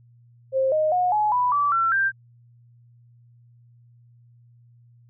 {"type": "tone with pitch steps", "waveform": "sine", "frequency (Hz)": [530, 619.5, 724, 846.2, 989, 1155.9, 1351, 1579.1], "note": ["C5", "D#5", "F#5", "G#5", "B5", "D6", "E6", "G6"], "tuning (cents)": [22, -8, -38, 32, 2, -28, 42, 12], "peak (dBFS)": -18, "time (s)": [0.52, 2.12], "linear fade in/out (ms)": 50, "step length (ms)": 200, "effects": ["added 119 Hz sine -51 dBFS peak until 5.09 s"]}